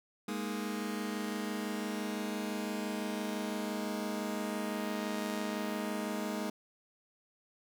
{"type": "chord", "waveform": "sawtooth", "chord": "Ab suspended second", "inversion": "none", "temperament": "just", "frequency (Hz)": [207.7, 233.6, 311.5], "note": ["Ab3", "Bb3", "Eb4"], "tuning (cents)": [0, 4, 2], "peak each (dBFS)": [-33, -36, -37], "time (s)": [0.28, 6.5], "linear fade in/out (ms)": 5, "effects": []}